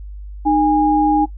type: tone pair together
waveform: sine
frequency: 305.4 / 819.8 Hz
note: D#4 / G#5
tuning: -32 / -23 cents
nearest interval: octave + perfect fourth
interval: 1709 cents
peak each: -14 dBFS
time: 0.45-1.26 s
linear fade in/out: 20 ms
effects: noise-tail reverb RT60 0.1 s tail -18 dB re dry + added 50 Hz sine -29 dBFS peak until 1.37 s